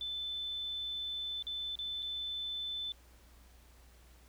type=tone with dropouts; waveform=sine; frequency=3520 Hz; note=A7; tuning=in tune; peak=-36 dBFS; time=0.01-2.92 s; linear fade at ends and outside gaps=1 ms; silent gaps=1.425-1.468 / 1.755-1.789 / 2.023-2.027 s; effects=added 60 Hz sine -58 dBFS peak until 4.28 s + pink hiss -64 dBFS RMS until 4.28 s